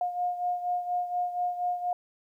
sine beating tone pair, 713 / 717.2 Hz, F5 / F5, +36 / +46 cents, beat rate 4.2 Hz, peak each -28 / -34 dBFS, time 0.01-1.93 s, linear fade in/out 2 ms, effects 11-bit

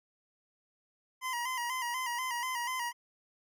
25% pulse tone with vibrato, 990 Hz, B5, 4 cents sharp, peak -29 dBFS, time 1.21-2.93 s, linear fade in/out 50 ms, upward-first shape square, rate 4.1 Hz, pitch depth 65 cents each way, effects none

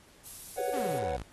violet noise, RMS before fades -41 dBFS, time 0.24-1 s, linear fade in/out 20 ms
triangle chord, B suspended second, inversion none, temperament just, 493.9 / 555.6 / 740.8 Hz, B4 / C#5 / F#5, 0 / +4 / +2 cents, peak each -33 dBFS, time 0.57-1.17 s, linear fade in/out 10 ms
sine tone bursts, 407 Hz, G#4, 35 cents flat, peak -34 dBFS, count 6, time 0.59-1.047 s, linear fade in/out 5 ms, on 27 ms, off 59 ms
sawtooth exponential sweep, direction down, 311.1 to 49.49 Hz, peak -33 dBFS, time 0.73-1.23 s, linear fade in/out 10 ms
effects pink hiss -59 dBFS RMS until 1.32 s + AAC 32 kbps

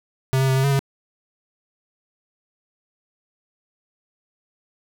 square tone with pitch steps, 132.3 / 133.7 / 132 / 133.5 / 139.6 / 137 Hz, C3 / C3 / C3 / C3 / C#3 / C#3, +20 / +38 / +16 / +35 / +13 / -20 cents, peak -17 dBFS, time 0.33-0.792 s, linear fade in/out 0 ms, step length 77 ms, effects none

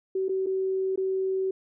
sine tone with dropouts, 380.4 Hz, F#4, 48 cents sharp, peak -24 dBFS, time 0.15-1.51 s, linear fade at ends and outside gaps 5 ms, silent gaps 0.284-0.292 / 0.462-0.467 / 0.959-0.975 s, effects none

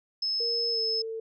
sine tone, 5200 Hz, E8, 24 cents flat, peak -26 dBFS, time 0.22-1.02 s, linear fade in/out 5 ms
sine tone with pitch glide, 466.2 to 448 Hz, A#4 to A4, 0 to +31 cents, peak -32 dBFS, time 0.4-1.2 s, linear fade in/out 5 ms, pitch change -69 cents, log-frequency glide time 0.71-0.8 s
effects none

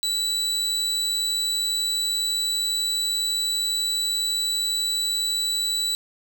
35% pulse tone, 3951 Hz, B7, in tune, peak -20 dBFS, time 0.03-5.95 s, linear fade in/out 0 ms, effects none

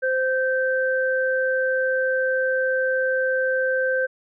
sine tone pair together, 519.6 / 1557 Hz, C5 / G6, -12 / -12 cents, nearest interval octave + perfect fifth, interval 1900 cents, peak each -21 / -23 dBFS, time 0.02-4.07 s, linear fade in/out 20 ms, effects none

